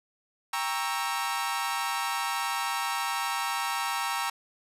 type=chord; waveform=sawtooth; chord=G diminished seventh; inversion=none; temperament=equal with one note detuned; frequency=793.6 / 932.3 / 1108.7 / 1318.5 Hz; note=G5 / Bb5 / Db6 / Fb6; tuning=+21 / 0 / 0 / 0 cents; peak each=-31 / -28 / -31 / -31 dBFS; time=0.53-4.3 s; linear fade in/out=5 ms; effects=resampled to 32000 Hz + 10-bit